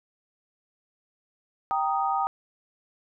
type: chord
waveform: sine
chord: Eb major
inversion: first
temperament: equal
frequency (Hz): 784 / 932.3 / 1244.5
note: G5 / Bb5 / Eb6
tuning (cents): 0 / 0 / 0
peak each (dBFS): -26 / -29 / -28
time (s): 1.71-2.27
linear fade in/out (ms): 0
effects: none